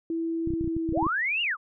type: tone with pitch glide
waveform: sine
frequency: 329.6 to 325.3 Hz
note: E4 to E4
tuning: 0 to -23 cents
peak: -26 dBFS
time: 0.1-1.07 s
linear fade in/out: 2 ms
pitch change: -23 cents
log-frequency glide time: 0.6-0.95 s
type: clicks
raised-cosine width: 5 ms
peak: -21 dBFS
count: 12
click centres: 0.474 / 0.505 / 0.537 / 0.611 / 0.643 / 0.676 / 0.766 / 0.891 / 0.924 / 0.975 / 1.027 / 1.066 s
type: linear two-way sweep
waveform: sine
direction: up then down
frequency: 392 to 2900 to 1069 Hz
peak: -24 dBFS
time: 0.92-1.57 s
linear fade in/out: 50 ms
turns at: 1.42 s
effects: none